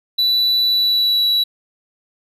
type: tone with pitch glide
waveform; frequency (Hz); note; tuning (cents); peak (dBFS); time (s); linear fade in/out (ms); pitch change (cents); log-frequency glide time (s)
triangle; 3962 to 3923; B7 to B7; +5 to -12; -12; 0.18-1.44; 10; -17; 0.64-1.26
effects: none